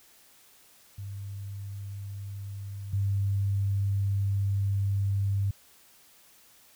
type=tone pair in turn; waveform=sine; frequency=99.6 / 99.07 Hz; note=G2 / G2; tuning=+28 / +19 cents; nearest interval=unison; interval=9 cents; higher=first; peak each=-35 / -24 dBFS; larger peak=second; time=0.98-2.93 / 2.93-5.51 s; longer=second; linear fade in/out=5 ms; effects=white hiss -58 dBFS RMS until 6.75 s